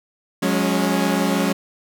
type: chord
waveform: sawtooth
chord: F# suspended second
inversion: none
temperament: equal with one note detuned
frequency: 181.29 / 207.7 / 277.2 Hz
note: F#3 / G#3 / C#4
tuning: -35 / 0 / 0 cents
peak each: -18 dBFS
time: 0.42-1.53 s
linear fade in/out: 10 ms
effects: none